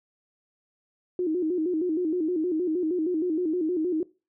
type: tone with vibrato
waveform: sine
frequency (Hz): 336.7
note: E4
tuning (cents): +37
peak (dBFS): -23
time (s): 1.19-4.03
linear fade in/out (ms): 2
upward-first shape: square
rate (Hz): 6.4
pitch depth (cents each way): 120
effects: noise-tail reverb RT60 0.3 s tail -21 dB re dry